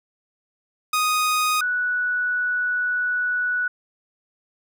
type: tone pair in turn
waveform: sawtooth / sine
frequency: 1244.5 / 1475.2 Hz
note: D#6 / F#6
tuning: 0 / -6 cents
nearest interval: minor third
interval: 294 cents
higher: second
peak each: -15 / -20 dBFS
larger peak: first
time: 0.93-1.61 / 1.61-3.68 s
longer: second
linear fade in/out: 5 ms
effects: none